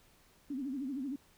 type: tone with vibrato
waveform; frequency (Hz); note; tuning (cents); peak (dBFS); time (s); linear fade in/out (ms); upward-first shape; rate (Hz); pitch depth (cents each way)
sine; 269.7; C#4; -47; -35; 0.5-1.16; 5; sine; 13; 140
effects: pink hiss -65 dBFS RMS until 1.37 s